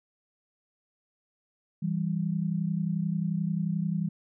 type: tone pair together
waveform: sine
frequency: 164.81 / 196.16 Hz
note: E3 / G3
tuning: 0 / +1 cents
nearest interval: minor third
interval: 301 cents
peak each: -28 / -30 dBFS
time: 1.82-4.09 s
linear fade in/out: 10 ms
effects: none